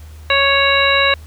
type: harmonic tone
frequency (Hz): 554.4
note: C#5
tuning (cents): 0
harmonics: 1 / 2 / 3 / 4 / 5 / 7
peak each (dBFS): -18 / -18 / -18 / -18 / -18 / -18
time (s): 0.3-1.14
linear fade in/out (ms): 2
effects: added 77 Hz sine -33 dBFS peak until 1.26 s + pink hiss -47 dBFS RMS until 1.26 s